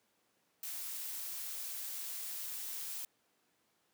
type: noise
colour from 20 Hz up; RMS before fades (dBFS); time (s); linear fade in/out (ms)
blue; -42; 0.63-3.05; 2
effects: pink hiss -75 dBFS RMS until 3.93 s + high-pass 200 Hz 12 dB/octave